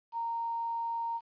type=tone with quantisation; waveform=sine; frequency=926 Hz; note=A#5; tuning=12 cents flat; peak=-31 dBFS; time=0.12-1.21 s; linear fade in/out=50 ms; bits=10; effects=resampled to 11025 Hz